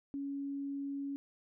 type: tone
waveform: sine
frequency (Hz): 279.2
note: C#4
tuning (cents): +13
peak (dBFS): -36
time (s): 0.14-1.16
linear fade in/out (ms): 0
effects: none